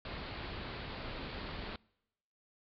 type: low-pass noise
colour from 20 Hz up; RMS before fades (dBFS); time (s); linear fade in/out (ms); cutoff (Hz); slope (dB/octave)
pink; -43; 0.05-1.76; 2; 4700; 96
effects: noise-tail reverb RT60 0.9 s tail -26 dB re dry